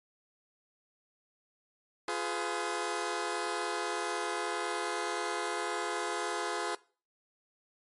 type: chord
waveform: 15% pulse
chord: F diminished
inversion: none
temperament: just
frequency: 349.2 / 419.1 / 502.9 Hz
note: F4 / Ab4 / Cb5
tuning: 0 / +16 / +31 cents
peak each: -30 / -29 / -32 dBFS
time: 2.08-6.75 s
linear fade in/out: 2 ms
effects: noise-tail reverb RT60 0.4 s tail -21 dB re dry + MP3 48 kbps